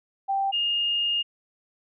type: tone pair in turn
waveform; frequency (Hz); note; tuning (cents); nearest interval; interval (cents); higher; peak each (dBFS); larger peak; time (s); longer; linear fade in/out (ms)
sine; 784 / 2836; G5 / F7; 0 / +26; octave + minor seventh; 2226; second; -22; neither; 0.28-0.52 / 0.52-1.23; second; 20
effects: none